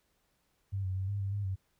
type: tone with pitch steps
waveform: sine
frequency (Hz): 97.9 / 93.7 / 95.3 / 100.9 / 98.1 / 101.6 / 95.3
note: G2 / F#2 / G2 / G#2 / G2 / G#2 / G2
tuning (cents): -2 / +22 / -48 / -49 / +2 / -38 / -48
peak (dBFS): -31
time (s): 0.72-1.56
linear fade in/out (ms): 20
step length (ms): 120
effects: pink hiss -75 dBFS RMS until 1.79 s